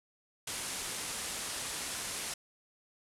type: low-pass noise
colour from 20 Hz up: white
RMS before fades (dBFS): -39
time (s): 0.47-2.34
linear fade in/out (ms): 5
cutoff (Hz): 11000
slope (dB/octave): 48
effects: none